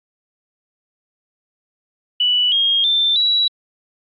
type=tone with pitch steps; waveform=sine; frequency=2960 / 3247 / 3561 / 3906 Hz; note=F#7 / G#7 / A7 / B7; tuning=0 / -40 / +20 / -20 cents; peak=-13 dBFS; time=2.2-3.48 s; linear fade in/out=5 ms; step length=320 ms; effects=AAC 48 kbps